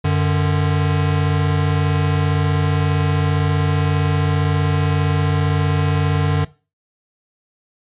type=tone pair together; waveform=square; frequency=93.84 / 149.1 Hz; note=F#2 / D3; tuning=+25 / +27 cents; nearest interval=minor sixth; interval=802 cents; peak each=-19 / -18 dBFS; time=0.04-6.45 s; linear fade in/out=10 ms; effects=noise-tail reverb RT60 0.3 s tail -18 dB re dry + resampled to 8000 Hz